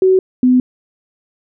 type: tone pair in turn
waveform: sine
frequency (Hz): 375.9 / 252.2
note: F#4 / B3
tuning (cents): +27 / +36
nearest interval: perfect fifth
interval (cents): 691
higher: first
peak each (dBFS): -7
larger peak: neither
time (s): 0.02-0.19 / 0.43-0.6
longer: neither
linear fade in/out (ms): 2
effects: none